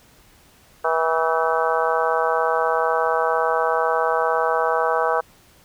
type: harmonic tone with a mistuned harmonic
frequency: 162.1 Hz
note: E3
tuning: 29 cents flat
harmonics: 3 / 4 / 5 / 6 / 7 / 8 / 9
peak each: -23 / -24 / -25 / -26 / -26 / -27 / -28 dBFS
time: 0.84-5.21 s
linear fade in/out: 10 ms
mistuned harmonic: 9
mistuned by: +72 cents
effects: pink hiss -53 dBFS RMS until 5.64 s